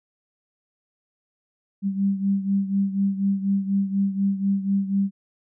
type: beating tone pair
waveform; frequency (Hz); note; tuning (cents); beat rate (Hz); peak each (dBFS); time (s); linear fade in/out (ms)
sine; 195.9 / 200; G3 / G3; -1 / +35; 4.1; -21 / -26; 1.82-5.11; 50
effects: none